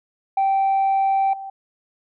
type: tone with level steps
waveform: sine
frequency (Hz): 779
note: G5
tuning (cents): -11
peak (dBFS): -14 / -30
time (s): 0.37-1.5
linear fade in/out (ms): 5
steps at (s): 1.33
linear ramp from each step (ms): 5
effects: tanh soft clip ceiling -14 dBFS